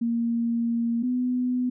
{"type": "tone pair in turn", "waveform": "sine", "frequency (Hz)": [233.1, 249.8], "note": ["A#3", "B3"], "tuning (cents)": [0, 20], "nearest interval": "minor second", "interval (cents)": 120, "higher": "second", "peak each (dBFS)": -22, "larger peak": "neither", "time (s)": [[0.01, 1.03], [1.03, 1.7]], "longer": "first", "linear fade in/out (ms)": 10, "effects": []}